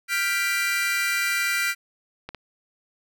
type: chord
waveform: 40% pulse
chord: G dominant seventh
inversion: third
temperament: equal with one note detuned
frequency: 1396.9 / 1568 / 1975.5 / 2363 Hz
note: F6 / G6 / B6 / D7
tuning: 0 / 0 / 0 / +10 cents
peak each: -27 / -30 / -26 / -26 dBFS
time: 0.08-1.75 s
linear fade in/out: 50 ms
type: clicks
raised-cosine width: 0.3 ms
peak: -19 / -21 dBFS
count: 2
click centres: 2.29 / 2.347 s
effects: none